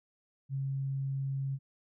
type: tone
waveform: sine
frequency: 136.1 Hz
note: C#3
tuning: 31 cents flat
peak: -31 dBFS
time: 0.49-1.59 s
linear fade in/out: 50 ms
effects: none